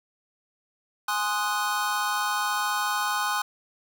square chord, Ab dominant seventh, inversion none, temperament equal, 830.6 / 1046.5 / 1244.5 / 1480 Hz, Ab5 / C6 / Eb6 / Gb6, 0 / 0 / 0 / 0 cents, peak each -31 dBFS, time 1.08-3.42 s, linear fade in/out 5 ms, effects none

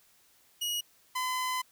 sawtooth tone pair in turn, 2900 / 1016.5 Hz, F#7 / B5, -35 / +50 cents, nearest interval octave + tritone, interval 1815 cents, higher first, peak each -27 / -26 dBFS, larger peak second, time 0.61-0.81 / 1.15-1.62 s, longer second, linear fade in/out 10 ms, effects white hiss -64 dBFS RMS until 1.71 s

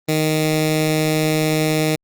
10% pulse tone with notch filter, 155.56 Hz, D#3, in tune, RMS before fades -18 dBFS, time 0.08-1.96 s, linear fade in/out 10 ms, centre 990 Hz, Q 1.1, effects Opus 32 kbps

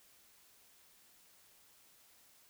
silence, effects white hiss -65 dBFS RMS until 2.49 s

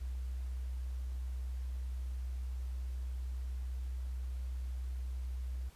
sine tone, 63.1 Hz, B1, 38 cents sharp, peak -36 dBFS, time 0-5.7 s, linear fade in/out 20 ms, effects pink hiss -62 dBFS RMS until 5.75 s + resampled to 32000 Hz

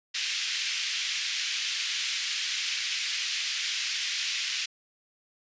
pink band-pass noise, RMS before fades -31 dBFS, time 0.14-4.66 s, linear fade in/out 10 ms, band 2200 to 6200 Hz, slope 24 dB/octave, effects resampled to 16000 Hz

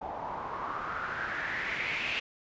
white noise with low-pass filter sweep, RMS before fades -35 dBFS, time 0.01-2.2 s, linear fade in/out 10 ms, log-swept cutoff 780 to 2700 Hz, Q 4.8, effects resampled to 16000 Hz

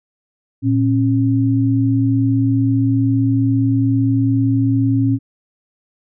sine tone pair together, 114.4 / 272.1 Hz, A#2 / C#4, -32 / -32 cents, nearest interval octave + minor third, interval 1500 cents, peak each -15 dBFS, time 0.62-5.19 s, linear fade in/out 50 ms, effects none

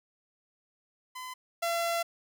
sawtooth tone pair in turn, 1017 / 678.8 Hz, C6 / F5, -50 / -49 cents, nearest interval perfect fifth, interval 699 cents, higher first, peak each -35 / -24 dBFS, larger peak second, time 1.15-1.34 / 1.62-2.03 s, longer second, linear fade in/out 10 ms, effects none

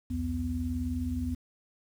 sine tone cluster, 64.7 / 84.2 / 249.8 Hz, C2 / E2 / B3, -19 / +37 / +20 cents, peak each -37 / -33 / -32 dBFS, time 0.1-1.35 s, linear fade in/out 10 ms, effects 9-bit

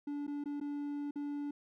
triangle tone with dropouts, 289 Hz, D4, 28 cents flat, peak -34 dBFS, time 0.07-1.51 s, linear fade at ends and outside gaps 5 ms, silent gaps 0.268-0.277 / 0.44-0.457 / 0.601-0.611 / 1.11-1.157 s, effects none

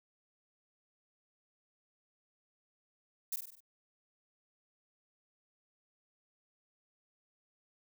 violet noise with echo, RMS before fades -36 dBFS, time 3.32-3.36 s, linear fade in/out 5 ms, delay 49 ms, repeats 5, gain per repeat -5 dB, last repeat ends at 3.605 s, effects none

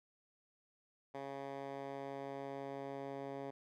10% pulse tone with band-pass filter sweep, 138 Hz, C#3, 7 cents flat, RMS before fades -45 dBFS, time 1.14-3.51 s, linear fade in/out 10 ms, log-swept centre 720 to 470 Hz, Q 0.71, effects none

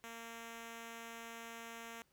5% pulse tone, 230 Hz, A#3, 23 cents flat, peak -36 dBFS, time 0.04-2.02 s, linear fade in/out 0 ms, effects pink hiss -75 dBFS RMS until 2.12 s

